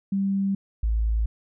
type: tone pair in turn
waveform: sine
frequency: 196 / 55 Hz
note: G3 / A1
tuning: 0 / 0 cents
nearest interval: octave + minor seventh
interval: 2200 cents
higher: first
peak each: -21 / -20 dBFS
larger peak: second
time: 0.12-0.55 / 0.83-1.26 s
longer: neither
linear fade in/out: 5 ms
effects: none